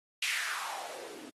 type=noise with band-pass filter sweep; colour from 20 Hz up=blue; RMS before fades=-38 dBFS; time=0.22-1.3 s; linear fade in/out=5 ms; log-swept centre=2600 to 260 Hz; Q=3.6; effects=AAC 32 kbps